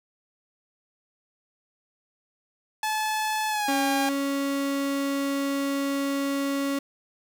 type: tone with pitch glide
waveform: sawtooth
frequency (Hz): 863 to 809.9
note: A5 to G#5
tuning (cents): -34 to -44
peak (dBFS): -21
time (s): 2.83-4.09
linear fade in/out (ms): 2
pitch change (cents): -110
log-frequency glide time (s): 3.49-3.74
type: tone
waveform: 35% pulse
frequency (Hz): 277.9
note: C#4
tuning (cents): +4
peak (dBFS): -23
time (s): 3.68-6.79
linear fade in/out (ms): 5
effects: none